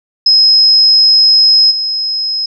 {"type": "tone with level steps", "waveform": "sine", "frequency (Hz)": 5120, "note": "D#8", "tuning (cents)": 49, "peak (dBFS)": [-4, -13], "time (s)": [0.26, 2.46], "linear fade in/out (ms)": 5, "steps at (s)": 1.7, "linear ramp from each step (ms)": 20, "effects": []}